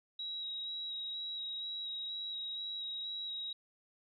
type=tone with vibrato; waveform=sine; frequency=3842 Hz; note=B7; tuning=48 cents flat; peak=-38 dBFS; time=0.19-3.53 s; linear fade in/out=5 ms; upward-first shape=square; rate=2.1 Hz; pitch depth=11 cents each way; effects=none